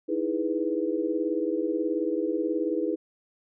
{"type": "chord", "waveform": "sine", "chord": "E major seventh", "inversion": "third", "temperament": "equal", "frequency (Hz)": [311.1, 329.6, 415.3, 493.9], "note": ["D#4", "E4", "G#4", "B4"], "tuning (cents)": [0, 0, 0, 0], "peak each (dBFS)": [-30, -29, -31, -31], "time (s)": [0.08, 2.96], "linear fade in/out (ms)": 20, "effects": []}